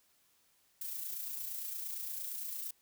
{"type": "noise with amplitude modulation", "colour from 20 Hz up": "violet", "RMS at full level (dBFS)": -39, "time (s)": [0.81, 2.71], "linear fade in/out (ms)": 5, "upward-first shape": "sine", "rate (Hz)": 28.7, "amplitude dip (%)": 40, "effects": ["white hiss -71 dBFS RMS until 2.81 s"]}